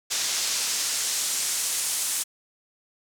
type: noise with band-pass filter sweep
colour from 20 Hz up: pink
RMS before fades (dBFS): -27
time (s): 0.1-2.24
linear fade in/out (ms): 20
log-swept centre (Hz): 5700 to 8900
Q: 1.2
effects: none